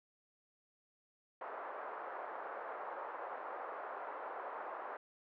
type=band-pass noise; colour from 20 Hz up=pink; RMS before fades=-45 dBFS; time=1.41-4.97 s; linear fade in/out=2 ms; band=520 to 1400 Hz; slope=24 dB/octave; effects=none